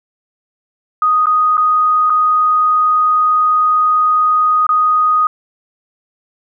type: tone with dropouts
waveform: sine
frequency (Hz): 1244.5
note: D#6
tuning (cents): 0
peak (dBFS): -9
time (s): 1.02-5.27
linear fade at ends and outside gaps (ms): 2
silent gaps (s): 1.258-1.268 / 1.57-1.578 / 2.098-2.102 / 4.667-4.691
effects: none